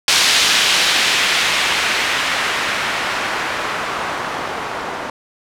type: noise with low-pass filter sweep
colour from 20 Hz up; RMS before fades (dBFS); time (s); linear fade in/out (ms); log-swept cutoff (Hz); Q
blue; -18; 0.08-5.1; 2; 4000 to 880; 0.95
effects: none